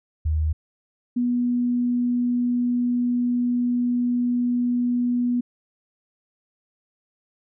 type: tone pair in turn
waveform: sine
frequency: 77.78 / 243.8 Hz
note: D#2 / B3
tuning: 0 / -22 cents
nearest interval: octave + minor sixth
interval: 1978 cents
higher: second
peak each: -19 dBFS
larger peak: neither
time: 0.25-0.53 / 1.16-5.41 s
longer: second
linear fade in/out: 10 ms
effects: none